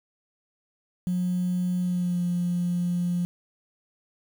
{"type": "tone with pitch glide", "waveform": "sine", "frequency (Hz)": [180, 175.89], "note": ["F#3", "F3"], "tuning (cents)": [-47, 13], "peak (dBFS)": -22, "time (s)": [1.07, 3.25], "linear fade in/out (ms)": 0, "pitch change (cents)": -40, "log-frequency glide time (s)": [1.81, 2.23], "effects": ["tanh soft clip ceiling -19 dBFS", "8-bit"]}